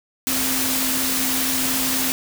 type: tone in noise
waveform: sine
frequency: 261.6 Hz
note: C4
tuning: in tune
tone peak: -27 dBFS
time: 0.27-2.12 s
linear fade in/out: 0 ms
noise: white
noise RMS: -22 dBFS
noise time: 0.27-2.12 s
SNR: -8 dB
effects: none